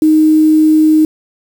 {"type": "tone with quantisation", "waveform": "sine", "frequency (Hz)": 311.1, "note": "D#4", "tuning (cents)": 0, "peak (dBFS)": -5, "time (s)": [0.02, 1.05], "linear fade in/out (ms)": 2, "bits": 5, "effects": []}